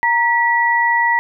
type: tone pair together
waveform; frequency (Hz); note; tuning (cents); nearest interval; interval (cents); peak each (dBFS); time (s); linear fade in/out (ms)
sine; 932.3 / 1946; A#5 / B6; 0 / -26; octave + minor second; 1274; -15; 0.03-1.19; 0
effects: none